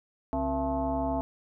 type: tone with frequency modulation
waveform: sine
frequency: 468.8 Hz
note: A#4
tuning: 10 cents sharp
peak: -26 dBFS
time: 0.33-1.21 s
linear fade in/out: 0 ms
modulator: 202 Hz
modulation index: 2.1
effects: none